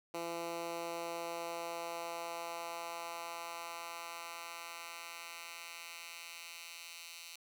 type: tone with high-pass filter sweep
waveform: 10% pulse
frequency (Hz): 169.1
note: E3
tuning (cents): +44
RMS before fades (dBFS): -44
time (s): 0.14-7.36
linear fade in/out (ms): 5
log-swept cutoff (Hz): 340 to 3200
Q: 1.1
effects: none